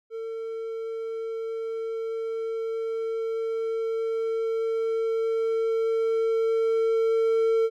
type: tone with level ramp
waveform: triangle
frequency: 450.8 Hz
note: A4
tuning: 42 cents sharp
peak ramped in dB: -29 to -17 dBFS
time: 0.1-7.7 s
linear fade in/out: 50 ms
effects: none